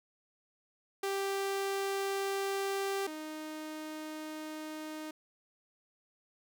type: tone pair in turn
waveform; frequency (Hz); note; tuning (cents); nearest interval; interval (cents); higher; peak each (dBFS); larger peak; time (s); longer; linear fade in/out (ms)
sawtooth; 392.6 / 309.8; G4 / D#4; +3 / -7; major third; 410; first; -28 / -36; first; 1.03-3.07 / 3.07-5.11; neither; 5
effects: none